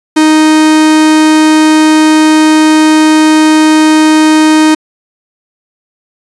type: tone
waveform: 45% pulse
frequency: 311.1 Hz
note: D#4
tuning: in tune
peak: -3 dBFS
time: 0.16-4.75 s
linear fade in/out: 10 ms
effects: resampled to 24000 Hz